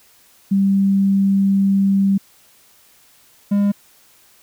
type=tone pair in turn; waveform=sine / triangle; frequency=196 / 202.3 Hz; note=G3 / G#3; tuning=0 / -45 cents; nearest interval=minor second; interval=55 cents; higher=second; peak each=-12 / -11 dBFS; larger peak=second; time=0.51-2.18 / 3.51-3.72 s; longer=first; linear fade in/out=10 ms; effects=white hiss -52 dBFS RMS until 4.42 s